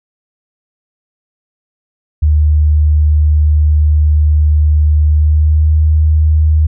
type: tone with pitch glide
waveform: sine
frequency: 75.7 to 77.42 Hz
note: D#2 to D#2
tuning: -47 to -8 cents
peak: -6 dBFS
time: 2.22-6.67 s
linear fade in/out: 10 ms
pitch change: +39 cents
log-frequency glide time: 5.08-5.76 s
effects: none